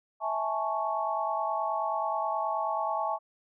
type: chord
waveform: sine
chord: A major seventh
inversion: second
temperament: equal with one note detuned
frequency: 652.8 / 830.6 / 880 / 1108.7 Hz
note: E5 / G#5 / A5 / C#6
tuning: -17 / 0 / 0 / 0 cents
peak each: -33 dBFS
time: 0.2-3.19 s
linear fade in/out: 50 ms
effects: none